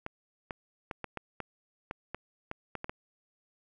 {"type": "clicks", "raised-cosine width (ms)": 0.5, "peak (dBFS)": -21, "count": 12, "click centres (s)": [0.064, 0.508, 0.912, 1.043, 1.173, 1.403, 1.911, 2.146, 2.514, 2.753, 2.844, 2.895], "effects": []}